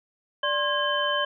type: tone cluster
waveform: sine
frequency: 587 / 1061 / 1635 / 3071 Hz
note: D5 / C6 / G#6 / G7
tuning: -1 / +24 / -28 / -36 cents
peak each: -28 dBFS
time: 0.43-1.25 s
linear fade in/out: 5 ms
effects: none